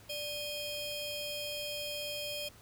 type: ring-modulated tone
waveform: 25% pulse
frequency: 1898 Hz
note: A#6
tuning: 31 cents sharp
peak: -30 dBFS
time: 0.09-2.49 s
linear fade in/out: 10 ms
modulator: 1310 Hz
effects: added 107 Hz sine -61 dBFS peak until 2.61 s + pink hiss -58 dBFS RMS until 2.61 s